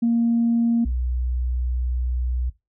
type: tone pair in turn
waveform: sine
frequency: 233.1 / 61.87 Hz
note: A#3 / B1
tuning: 0 / +4 cents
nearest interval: octave + major seventh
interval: 2296 cents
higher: first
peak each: -15 / -21 dBFS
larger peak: first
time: 0.02-0.85 / 0.85-2.5 s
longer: second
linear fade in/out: 10 ms
effects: noise-tail reverb RT60 0.2 s tail -17 dB re dry + tanh soft clip ceiling -12 dBFS